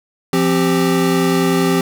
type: tone cluster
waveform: square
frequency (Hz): 172.5 / 263.4 / 392.4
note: F3 / C4 / G4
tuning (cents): -21 / +12 / +2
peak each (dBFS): -18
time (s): 0.33-1.81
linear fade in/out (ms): 2
effects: none